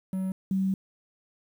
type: tone pair in turn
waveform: triangle / sine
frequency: 188.8 / 191.44 Hz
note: F#3 / G3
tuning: +35 / -41 cents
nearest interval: unison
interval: 24 cents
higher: second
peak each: -25 / -23 dBFS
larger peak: second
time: 0.13-0.32 / 0.51-0.74 s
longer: second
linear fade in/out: 2 ms
effects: 9-bit